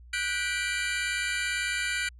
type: chord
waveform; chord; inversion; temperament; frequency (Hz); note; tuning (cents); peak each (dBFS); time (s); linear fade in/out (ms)
sawtooth; G major seventh; third; just; 1470 / 1568 / 1960 / 2352; F#6 / G6 / B6 / D7; -12 / 0 / -14 / +2; -28 / -32 / -31 / -28; 0.13-2.09; 5
effects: added 60 Hz sine -47 dBFS peak until 2.19 s + resampled to 22050 Hz